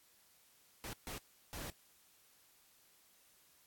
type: noise bursts at uneven times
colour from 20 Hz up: pink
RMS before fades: -45 dBFS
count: 3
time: 0.84-0.93 / 1.07-1.18 / 1.53-1.7 s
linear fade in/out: 0 ms
effects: white hiss -68 dBFS RMS until 3.66 s + AAC 64 kbps